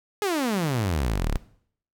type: exponential sweep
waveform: sawtooth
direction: down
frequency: 429.3 to 30.19 Hz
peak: -19 dBFS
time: 0.22-1.37 s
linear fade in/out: 0 ms
effects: noise-tail reverb RT60 0.6 s tail -18 dB re dry